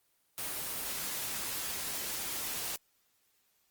white noise, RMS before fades -37 dBFS, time 0.38-2.76 s, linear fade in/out 0 ms, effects white hiss -73 dBFS RMS until 3.7 s + Opus 24 kbps

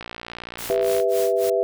click train, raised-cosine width 0.3 ms, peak -17 dBFS, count 59, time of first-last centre 0.01-1 s, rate 58.6 Hz
white noise with tremolo, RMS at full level -32 dBFS, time 0.58-1.5 s, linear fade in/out 5 ms, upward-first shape sine, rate 3.6 Hz, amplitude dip 100%
sine chord, E minor, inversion first, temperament just, 395.6 / 494.4 / 659.3 Hz, G4 / B4 / E5, +16 / +2 / 0 cents, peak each -22 dBFS, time 0.7-1.63 s, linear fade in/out 0 ms
effects none

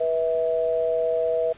sine tone pair together, 486.9 / 650 Hz, B4 / E5, -25 / -24 cents, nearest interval perfect fourth, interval 501 cents, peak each -23 dBFS, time 0-1.53 s, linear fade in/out 10 ms, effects pink hiss -49 dBFS RMS until 1.57 s + resampled to 8000 Hz

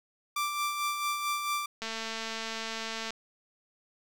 sawtooth tone with tremolo, 1176 Hz, D6, 2 cents sharp, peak -24 dBFS, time 0.36-1.66 s, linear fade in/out 5 ms, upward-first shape sine, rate 4.5 Hz, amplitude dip 45%
click train, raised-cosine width 0.2 ms, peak -19 dBFS, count 289, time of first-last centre 1.82-3.106 s, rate 224 Hz
effects none

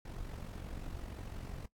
brown noise with amplitude modulation, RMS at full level -41 dBFS, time 0.05-1.66 s, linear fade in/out 5 ms, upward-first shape sine, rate 45.8 Hz, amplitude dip 60%, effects noise-tail reverb RT60 0.1 s tail -20 dB re dry + AAC 64 kbps

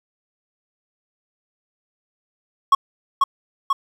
triangle tone with echo, 1102 Hz, C#6, 11 cents flat, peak -7 dBFS, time 2.72-2.75 s, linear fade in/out 5 ms, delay 490 ms, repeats 2, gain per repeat -3 dB, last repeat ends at 3.73 s, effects 8-bit

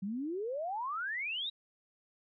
sine exponential sweep, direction up, 185.1 to 3895 Hz, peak -34 dBFS, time 0.02-1.5 s, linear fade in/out 10 ms, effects none

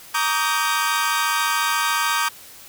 sawtooth chord, Eb major seventh, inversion second, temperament equal with one note detuned, 932.3 / 1150.5 / 1244.5 / 1568 Hz, Bb5 / D6 / Eb6 / G6, 0 / -36 / 0 / 0 cents, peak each -21 dBFS, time 0.14-2.29 s, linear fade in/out 10 ms, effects white hiss -43 dBFS RMS until 2.68 s

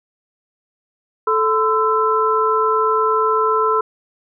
sine tone cluster, 436.9 / 1021 / 1326 Hz, A4 / C6 / E6, -12 / -43 / +10 cents, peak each -18 dBFS, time 1.27-3.81 s, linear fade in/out 5 ms, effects none

